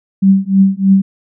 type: tone with tremolo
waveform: sine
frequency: 193.7 Hz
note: G3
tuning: 20 cents flat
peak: -3 dBFS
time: 0.22-1.02 s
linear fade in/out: 10 ms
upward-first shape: triangle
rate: 3.2 Hz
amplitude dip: 100%
effects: none